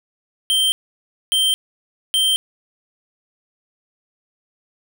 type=tone bursts; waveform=square; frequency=3136 Hz; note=G7; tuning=in tune; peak=-15 dBFS; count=3; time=0.5-2.36 s; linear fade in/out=0 ms; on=220 ms; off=600 ms; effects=none